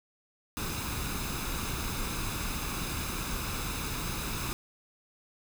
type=noise with comb filter; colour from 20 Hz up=pink; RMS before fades=-34 dBFS; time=0.57-4.53 s; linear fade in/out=0 ms; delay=0.79 ms; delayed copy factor=+0.55; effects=none